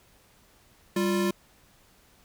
square tone pair together, 196 / 349.6 Hz, G3 / F4, 0 / +2 cents, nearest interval minor seventh, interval 1002 cents, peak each -27 dBFS, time 0.96-1.31 s, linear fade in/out 5 ms, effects pink hiss -60 dBFS RMS until 2.24 s

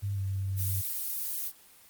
sine tone with pitch glide, 99.9 to 96.78 Hz, G2 to G2, +33 to -22 cents, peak -29 dBFS, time 0.02-0.82 s, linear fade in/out 20 ms, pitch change -55 cents, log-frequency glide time 0.15-0.21 s
violet noise, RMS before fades -33 dBFS, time 0.56-1.52 s, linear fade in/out 50 ms
effects white hiss -56 dBFS RMS until 1.89 s + Opus 24 kbps

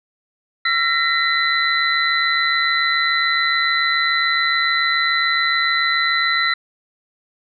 sine tone cluster, 1355 / 1870 / 2017 / 4004 Hz, E6 / A#6 / B6 / B7, +47 / +5 / +36 / +23 cents, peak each -21 dBFS, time 0.65-6.54 s, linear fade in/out 5 ms, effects none

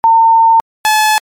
sine / sawtooth tone pair in turn, 907 / 860 Hz, A#5 / A5, -48 / -40 cents, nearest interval minor second, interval 92 cents, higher first, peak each -4 dBFS, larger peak neither, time 0.04-0.6 / 0.85-1.18 s, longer first, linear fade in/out 0 ms, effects MP3 64 kbps

